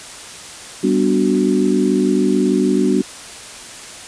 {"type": "chord", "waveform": "sine", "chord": "G major seventh", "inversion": "none", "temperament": "equal with one note detuned", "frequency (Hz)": [195.43, 246.9, 293.7, 370], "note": ["G3", "B3", "D4", "F#4"], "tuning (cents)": [-5, 0, 0, 0], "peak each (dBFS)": -18, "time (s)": [0.83, 3.02], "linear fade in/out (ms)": 10, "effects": ["white hiss -34 dBFS RMS until 4.07 s", "resampled to 22050 Hz"]}